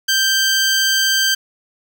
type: tone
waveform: 15% pulse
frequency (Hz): 1568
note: G6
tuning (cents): 0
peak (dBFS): -7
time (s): 0.08-1.35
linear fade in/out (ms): 10
effects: none